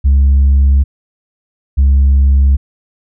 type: tone pair in turn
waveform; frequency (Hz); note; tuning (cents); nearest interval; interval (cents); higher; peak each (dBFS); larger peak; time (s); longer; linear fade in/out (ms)
sine; 68.7 / 68.41; C#2 / C#2; -15 / -22; unison; 7; first; -3; neither; 0.04-0.84 / 1.77-2.57; neither; 20
effects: tanh soft clip ceiling -4 dBFS